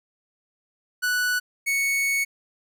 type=tone pair in turn; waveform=45% pulse; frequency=1480 / 2217 Hz; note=F#6 / C#7; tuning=0 / 0 cents; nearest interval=perfect fifth; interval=700 cents; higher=second; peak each=-21 dBFS; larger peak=neither; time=1.02-1.4 / 1.66-2.25 s; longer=second; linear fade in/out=20 ms; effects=none